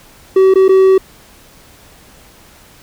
triangle tone with dropouts, 380.9 Hz, G4, 50 cents flat, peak -3 dBFS, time 0.36-0.98 s, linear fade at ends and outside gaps 5 ms, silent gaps 0.54-0.556 / 0.682-0.691 s, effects pink hiss -43 dBFS RMS until 2.82 s

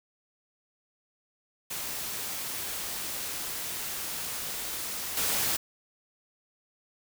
white noise with level steps, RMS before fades -35 / -28 dBFS, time 1.7-5.57 s, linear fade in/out 10 ms, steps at 5.17 s, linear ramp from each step 2 ms, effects none

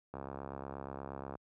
click train, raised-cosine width 1 ms, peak -28 dBFS, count 84, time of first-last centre 0.14-1.353 s, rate 68.4 Hz, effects high-pass 60 Hz 12 dB/octave

